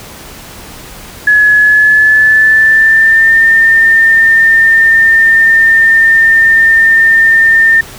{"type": "tone with pitch glide", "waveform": "sine", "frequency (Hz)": [1696, 1807.3], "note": ["G#6", "A6"], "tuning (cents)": [36, 46], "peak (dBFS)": -3, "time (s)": [1.27, 7.81], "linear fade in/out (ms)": 5, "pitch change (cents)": 110, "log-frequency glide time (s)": [1.56, 3.36], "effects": ["pink hiss -30 dBFS RMS until 7.98 s"]}